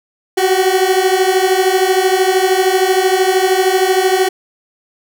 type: beating tone pair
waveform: 30% pulse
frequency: 369.5 / 382.5 Hz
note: F#4 / G4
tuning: -2 / -42 cents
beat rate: 13 Hz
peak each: -11 dBFS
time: 0.37-4.29 s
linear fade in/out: 10 ms
effects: none